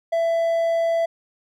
triangle tone, 666 Hz, E5, 18 cents sharp, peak -16 dBFS, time 0.12-1.06 s, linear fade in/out 10 ms, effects none

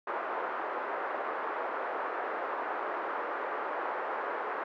white band-pass noise, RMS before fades -35 dBFS, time 0.07-4.64 s, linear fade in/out 5 ms, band 380 to 1400 Hz, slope 24 dB/octave, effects none

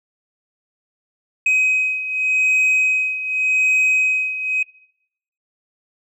sine beating tone pair, 2525 / 2525.86 Hz, D#7 / D#7, +25 / +25 cents, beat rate 0.86 Hz, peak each -18 / -14 dBFS, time 1.46-4.63 s, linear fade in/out 5 ms, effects noise-tail reverb RT60 0.8 s tail -24 dB re dry + tanh soft clip ceiling -12 dBFS

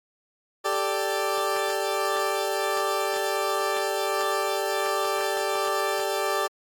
20% pulse chord, G suspended second, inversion none, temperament equal, 392 / 440 / 587.3 Hz, G4 / A4 / D5, 0 / 0 / 0 cents, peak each -23 / -25 / -23 dBFS, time 0.64-6.48 s, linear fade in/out 20 ms, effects AAC 64 kbps

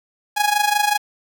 sawtooth tone with amplitude modulation, 831 Hz, G#5, 1 cent sharp, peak -9 dBFS, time 0.36-0.98 s, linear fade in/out 20 ms, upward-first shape sine, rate 25.3 Hz, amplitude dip 75%, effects 7-bit

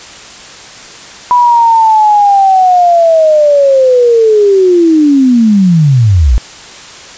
sine linear sweep, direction down, 987.8 to 50.5 Hz, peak -3 dBFS, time 1.31-6.38 s, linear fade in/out 0 ms, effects white hiss -30 dBFS RMS until 7.17 s + resampled to 16000 Hz

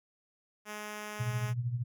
5% pulse tone, 210.5 Hz, G#3, 24 cents sharp, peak -28 dBFS, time 0.65-1.54 s, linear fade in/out 50 ms
sine tone with tremolo, 120.8 Hz, B2, 38 cents flat, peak -27 dBFS, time 1.19-1.84 s, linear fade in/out 20 ms, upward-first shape triangle, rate 13 Hz, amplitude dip 75%
effects none

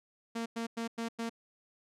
sawtooth tone bursts, 230 Hz, A#3, 23 cents flat, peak -30 dBFS, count 5, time 0.35-1.296 s, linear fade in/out 10 ms, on 110 ms, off 99 ms, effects low-pass 9000 Hz 12 dB/octave

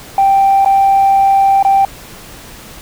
sine tone with dropouts, 784 Hz, G5, in tune, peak -5 dBFS, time 0.18-1.85 s, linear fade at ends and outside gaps 2 ms, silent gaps 0.648-0.659 / 1.627-1.649 s, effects tanh soft clip ceiling -3 dBFS + pink hiss -34 dBFS RMS until 2.81 s

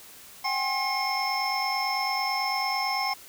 triangle tone cluster, 766 / 815 / 1066 / 2153 / 5300 Hz, G5 / G#5 / C6 / C7 / E8, -40 / -33 / +32 / +49 / +9 cents, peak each -30 dBFS, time 0.44-3.14 s, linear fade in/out 10 ms, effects white hiss -48 dBFS RMS until 3.28 s

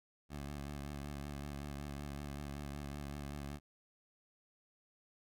15% pulse tone with vibrato, 71.6 Hz, D2, 43 cents flat, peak -36 dBFS, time 0.29-3.6 s, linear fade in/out 50 ms, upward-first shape sine, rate 5.3 Hz, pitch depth 46 cents each way, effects none

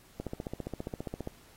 click train, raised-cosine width 2 ms, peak -22 dBFS, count 17, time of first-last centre 0.2-1.274 s, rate 14.9 Hz, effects pink hiss -59 dBFS RMS until 1.56 s + AAC 48 kbps

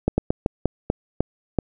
slowing click train, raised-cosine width 2 ms, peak -5 dBFS, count 8, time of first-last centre 0.08-1.587 s, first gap 100 ms, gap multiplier 1.25, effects none

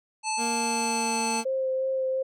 harmonic tone, 873 Hz, A5, 14 cents flat, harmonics 1 / 3 / 5 / 7 / 9 / 10, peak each -28 / -33 / -35 / -36 / -38 / -38 dBFS, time 0.23-1.44 s, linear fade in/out 50 ms
25% pulse tone with pitch glide, 233.1 to 229.1 Hz, A#3 to A#3, 0 to -30 cents, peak -26 dBFS, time 0.37-1.45 s, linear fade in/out 50 ms, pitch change -30 cents, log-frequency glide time 0.51-1.18 s
sine tone with vibrato, 526 Hz, C5, 9 cents sharp, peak -24 dBFS, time 1.45-2.23 s, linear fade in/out 10 ms, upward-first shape sine, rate 2.8 Hz, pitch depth 13 cents each way
effects none

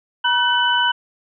sine tone cluster, 962 / 1512 / 2993 Hz, B5 / F#6 / F#7, -46 / +37 / +19 cents, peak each -19 dBFS, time 0.24-0.92 s, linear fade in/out 10 ms, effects none

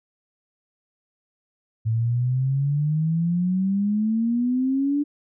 sine exponential sweep, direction up, 110 to 293.7 Hz, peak -19 dBFS, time 1.85-5.04 s, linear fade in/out 20 ms, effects none

